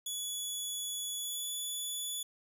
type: tone with pitch glide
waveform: 15% pulse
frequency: 3400 to 3440 Hz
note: G#7 to A7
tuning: +40 to -40 cents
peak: -29 dBFS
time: 0.06-2.23 s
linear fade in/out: 5 ms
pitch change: +20 cents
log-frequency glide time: 1.16-1.51 s
effects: 10-bit